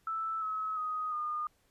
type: tone with pitch steps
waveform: sine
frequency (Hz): 1318.5 / 1284.7 / 1251.7 / 1219.6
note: E6 / E6 / D#6 / D#6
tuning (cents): 0 / -45 / +10 / -35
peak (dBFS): -32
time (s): 0.07-1.47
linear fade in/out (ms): 2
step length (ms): 350
effects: pink hiss -71 dBFS RMS until 1.7 s + resampled to 32000 Hz